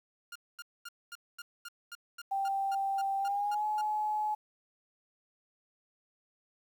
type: tone bursts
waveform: sawtooth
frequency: 1408 Hz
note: F6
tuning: 14 cents sharp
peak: -38 dBFS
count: 14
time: 0.32-3.814 s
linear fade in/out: 5 ms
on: 36 ms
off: 230 ms
type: tone with pitch glide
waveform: sine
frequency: 784 to 850 Hz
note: G5 to G#5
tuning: 0 to +40 cents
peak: -29 dBFS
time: 2.31-4.35 s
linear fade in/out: 10 ms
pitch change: +140 cents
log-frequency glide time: 3.19-3.65 s
effects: 10-bit